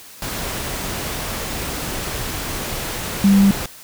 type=tone in noise; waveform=sine; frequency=197.6 Hz; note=G3; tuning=14 cents sharp; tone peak=-9 dBFS; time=3.24-3.51 s; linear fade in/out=2 ms; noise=pink; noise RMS=-26 dBFS; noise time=0.22-3.66 s; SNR=+14 dB; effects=white hiss -41 dBFS RMS until 3.83 s